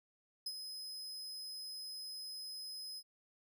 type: tone with ADSR envelope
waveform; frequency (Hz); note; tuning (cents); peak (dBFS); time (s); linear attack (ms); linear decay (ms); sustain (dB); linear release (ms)
40% pulse; 5070; D#8; +32; -36; 0.46-3.03; 6; 51; -7; 54
effects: none